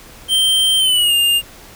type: tone with pitch glide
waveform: square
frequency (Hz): 3136 to 2810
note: G7 to F7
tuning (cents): 0 to +10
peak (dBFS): -12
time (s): 0.28-1.42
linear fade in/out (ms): 50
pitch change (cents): -190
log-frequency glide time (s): 0.78-1.14
effects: pink hiss -40 dBFS RMS until 1.75 s